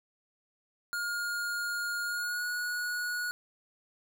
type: tone with pitch glide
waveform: square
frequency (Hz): 1422 to 1456.9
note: F6 to F#6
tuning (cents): +31 to -27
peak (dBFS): -32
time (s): 0.93-3.31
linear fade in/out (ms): 0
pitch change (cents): +42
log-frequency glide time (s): 2.05-2.44
effects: none